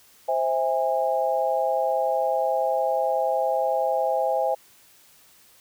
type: chord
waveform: sine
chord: C augmented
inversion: none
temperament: just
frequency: 523.3 / 654.1 / 817.6 Hz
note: C5 / E5 / G#5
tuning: 0 / -14 / -27 cents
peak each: -25 dBFS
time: 0.28-4.55 s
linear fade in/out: 10 ms
effects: white hiss -55 dBFS RMS until 5.6 s